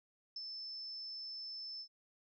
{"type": "tone with ADSR envelope", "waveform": "sine", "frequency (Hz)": 5274, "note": "E8", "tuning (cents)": 0, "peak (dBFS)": -40, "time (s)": [0.36, 1.88], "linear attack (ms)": 4, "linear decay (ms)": 36, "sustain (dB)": -3, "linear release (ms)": 75, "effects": []}